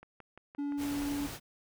click train, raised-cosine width 0.5 ms, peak -35 dBFS, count 5, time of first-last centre 0.03-0.722 s, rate 5.78 Hz
triangle tone, 286.2 Hz, D4, 45 cents flat, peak -30 dBFS, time 0.58-1.27 s, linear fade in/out 10 ms
pink noise, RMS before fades -42 dBFS, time 0.77-1.4 s, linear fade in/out 50 ms
effects none

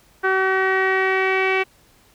sawtooth tone with low-pass filter sweep, 380 Hz, F#4, 46 cents sharp, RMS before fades -19 dBFS, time 0.23-1.64 s, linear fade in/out 20 ms, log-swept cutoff 1600 to 2400 Hz, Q 5.1, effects pink hiss -55 dBFS RMS until 2.14 s

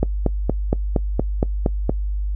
click train, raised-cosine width 2 ms, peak -4 dBFS, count 9, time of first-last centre 0.03-1.895 s, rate 4.29 Hz, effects noise-tail reverb RT60 0.1 s tail -22 dB re dry + added 50 Hz sine -20 dBFS peak until 2.35 s

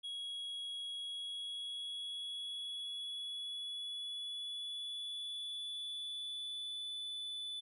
triangle tone with pitch glide, 3322 to 3485 Hz, G#7 to A7, 0 to -17 cents, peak -39 dBFS, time 0.03-7.61 s, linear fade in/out 20 ms, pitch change +83 cents, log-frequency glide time 0.95-6.91 s, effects resampled to 32000 Hz

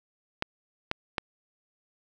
clicks, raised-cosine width 0.3 ms, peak -11 dBFS, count 3, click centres 0.424 / 0.914 / 1.182 s, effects none

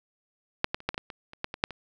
clicks, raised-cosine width 0.3 ms, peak -6 / -12 / -29 / -10 / -19 / -15 / -23 / -28 / -13 / -19 / -6 / -23 dBFS, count 12, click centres 0.644 / 0.745 / 0.804 / 0.89 / 0.944 / 0.979 / 1.102 / 1.334 / 1.444 / 1.541 / 1.639 / 1.707 s, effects none

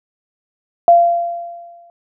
sine tone with exponential decay, 688 Hz, F5, 26 cents flat, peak -3 dBFS, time 0.88-1.9 s, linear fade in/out 1 ms, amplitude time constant 220 ms, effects none

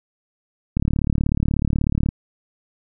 click train, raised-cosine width 5 ms, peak -7 dBFS, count 49, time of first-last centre 0.77-2.089 s, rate 36.4 Hz, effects none

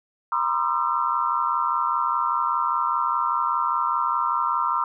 sine tone cluster, 953 / 1038 / 1209 / 1341 Hz, A#5 / C6 / D6 / E6, +38 / -14 / +50 / +29 cents, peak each -26 dBFS, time 0.32-4.84 s, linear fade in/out 2 ms, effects none

